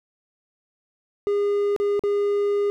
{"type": "tone with dropouts", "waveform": "triangle", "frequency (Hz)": 407.4, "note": "G#4", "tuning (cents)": -33, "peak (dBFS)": -17, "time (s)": [1.27, 2.7], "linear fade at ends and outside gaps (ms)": 0, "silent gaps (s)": [[1.763, 1.8], [1.994, 2.037]], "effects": []}